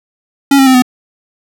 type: tone with pitch steps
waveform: square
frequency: 277.7 / 268.7 / 260 / 251.6 Hz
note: C#4 / C4 / C4 / B3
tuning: +3 / +46 / -11 / +32 cents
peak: -5 dBFS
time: 0.51-0.822 s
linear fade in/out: 5 ms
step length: 78 ms
effects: none